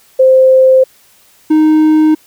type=tone pair in turn; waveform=sine / triangle; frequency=522 / 310.4 Hz; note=C5 / D#4; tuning=-4 / -4 cents; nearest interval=major sixth; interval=900 cents; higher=first; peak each=-3 dBFS; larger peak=neither; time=0.19-0.84 / 1.5-2.15 s; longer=neither; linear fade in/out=10 ms; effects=white hiss -47 dBFS RMS until 2.26 s